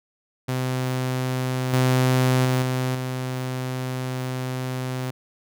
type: tone with level steps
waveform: sawtooth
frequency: 128.4 Hz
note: C3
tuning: 32 cents flat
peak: -19 / -13 / -15 / -18 / -22 dBFS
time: 0.48-5.11 s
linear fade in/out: 10 ms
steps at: 1.73 / 2.45 / 2.62 / 2.95 s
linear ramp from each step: 2 ms
effects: none